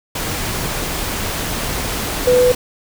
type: tone in noise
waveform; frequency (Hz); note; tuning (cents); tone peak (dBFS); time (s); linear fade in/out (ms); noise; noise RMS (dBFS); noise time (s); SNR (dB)
sine; 497.7; B4; +13; -9; 2.27-2.52; 5; pink; -22; 0.15-2.55; +10
effects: none